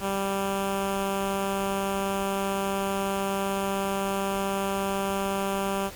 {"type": "tone with notch filter", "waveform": "10% pulse", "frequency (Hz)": 196, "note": "G3", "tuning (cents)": 0, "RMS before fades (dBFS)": -28, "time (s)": [0, 5.91], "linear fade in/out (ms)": 50, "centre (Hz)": 4600, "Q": 1.4, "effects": ["pink hiss -43 dBFS RMS until 5.95 s"]}